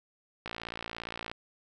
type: click train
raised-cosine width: 0.3 ms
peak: -21 dBFS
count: 50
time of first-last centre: 0.46-1.315 s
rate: 57.3 Hz
effects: none